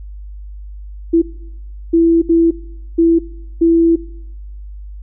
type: tone bursts at uneven times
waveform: sine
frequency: 332.9 Hz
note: E4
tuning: 17 cents sharp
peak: -7 dBFS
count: 5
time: 1.13-1.22 / 1.93-2.22 / 2.29-2.51 / 2.98-3.19 / 3.61-3.96 s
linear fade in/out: 10 ms
effects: noise-tail reverb RT60 0.9 s tail -21 dB re dry + added 50 Hz sine -28 dBFS peak until 5.02 s